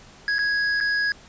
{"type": "tone with dropouts", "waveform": "square", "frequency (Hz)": 1661.2, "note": "G#6", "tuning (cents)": 0, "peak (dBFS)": -21, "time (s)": [0.28, 1.12], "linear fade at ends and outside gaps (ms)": 1, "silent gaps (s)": [[0.384, 0.39], [0.803, 0.809]], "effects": ["pink hiss -48 dBFS RMS until 1.28 s", "resampled to 16000 Hz"]}